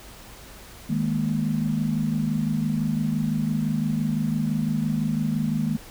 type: chord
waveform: sine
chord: D# suspended fourth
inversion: none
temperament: just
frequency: 155.56 / 207.4 / 233.3 Hz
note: D#3 / G#3 / A#3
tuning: 0 / -2 / +2 cents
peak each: -26 dBFS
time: 0.89-5.77 s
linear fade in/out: 10 ms
effects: added 50 Hz sine -49 dBFS peak until 5.9 s + pink hiss -45 dBFS RMS until 5.9 s